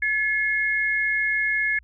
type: tone pair together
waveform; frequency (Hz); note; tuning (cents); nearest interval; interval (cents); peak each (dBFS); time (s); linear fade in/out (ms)
sine; 1712.8 / 2158; A6 / C#7; -47 / -47; major third; 400; -23; 0.02-1.79; 5
effects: added 60 Hz sine -50 dBFS peak until 1.83 s